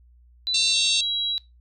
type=tone with pitch glide; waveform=sine; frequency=3984 to 3900 Hz; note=B7 to B7; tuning=+14 to -23 cents; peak=-23 dBFS; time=0.47-1.38 s; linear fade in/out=0 ms; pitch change=-37 cents; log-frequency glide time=0.7-0.8 s
type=harmonic tone; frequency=906 Hz; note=A#5; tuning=50 cents flat; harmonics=3 / 4 / 5 / 6 / 7 / 8 / 9; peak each=-28 / -24 / -27 / -33 / -31 / -36 / -32 dBFS; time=0.54-1.01 s; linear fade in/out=5 ms
type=tone; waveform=sine; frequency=3300 Hz; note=G#7; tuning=12 cents flat; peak=-32 dBFS; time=0.73-1.33 s; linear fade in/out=20 ms
effects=noise-tail reverb RT60 0.2 s tail -20 dB re dry + added 60 Hz sine -51 dBFS peak until 1.6 s